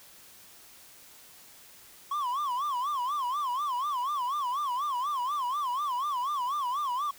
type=tone with vibrato; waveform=triangle; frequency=1077 Hz; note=C6; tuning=50 cents sharp; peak=-26 dBFS; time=2.11-7.11 s; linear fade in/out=5 ms; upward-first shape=sine; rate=4.1 Hz; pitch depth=190 cents each way; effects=white hiss -53 dBFS RMS until 7.18 s